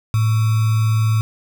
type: tone with sample-and-hold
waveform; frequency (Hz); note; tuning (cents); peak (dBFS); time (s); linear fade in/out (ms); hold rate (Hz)
sine; 110; A2; 0; -13; 0.14-1.21; 0; 1225
effects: none